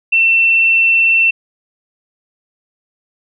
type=tone; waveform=sine; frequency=2691 Hz; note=E7; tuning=35 cents sharp; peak=-8 dBFS; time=0.12-1.31 s; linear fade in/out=10 ms; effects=none